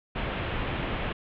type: low-pass noise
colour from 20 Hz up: pink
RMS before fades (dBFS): -31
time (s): 0.15-1.13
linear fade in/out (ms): 10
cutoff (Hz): 3300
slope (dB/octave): 48
effects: none